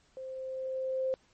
sine tone with level ramp, 523.3 Hz, C5, in tune, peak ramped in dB -39 to -27 dBFS, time 0.17-1.14 s, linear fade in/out 0 ms, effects pink hiss -67 dBFS RMS until 1.33 s + MP3 32 kbps

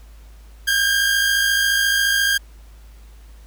sawtooth tone pair together, 1565.7 / 1620 Hz, G6 / G#6, -3 / -43 cents, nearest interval minor second, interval 60 cents, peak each -20 / -13 dBFS, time 0.67-2.38 s, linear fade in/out 10 ms, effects added 53 Hz sine -40 dBFS peak until 3.46 s + pink hiss -54 dBFS RMS until 3.46 s

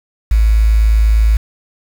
sine tone with quantisation, 54.2 Hz, A1, 25 cents flat, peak -7 dBFS, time 0.31-1.37 s, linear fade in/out 5 ms, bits 5, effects none

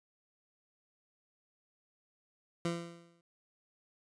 20% pulse tone with exponential decay, 170.1 Hz, F3, 45 cents flat, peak -25 dBFS, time 2.65-3.21 s, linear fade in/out 2 ms, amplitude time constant 120 ms, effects resampled to 22050 Hz

